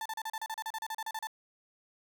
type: tone bursts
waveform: 35% pulse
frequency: 884 Hz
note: A5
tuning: 8 cents sharp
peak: -33 dBFS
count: 16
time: 0.01-1.271 s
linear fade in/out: 2 ms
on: 46 ms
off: 35 ms
effects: none